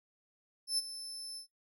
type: tone with ADSR envelope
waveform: 30% pulse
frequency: 5274 Hz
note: E8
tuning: in tune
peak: -24 dBFS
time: 0.67-1.47 s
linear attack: 110 ms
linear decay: 27 ms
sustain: -14 dB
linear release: 100 ms
effects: noise-tail reverb RT60 0.2 s tail -23 dB re dry